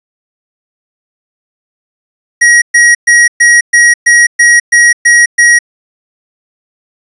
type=tone bursts; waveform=square; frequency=1900 Hz; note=A#6; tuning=33 cents sharp; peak=-3 dBFS; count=10; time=2.41-5.59 s; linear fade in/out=10 ms; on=210 ms; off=120 ms; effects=resampled to 24000 Hz + 7-bit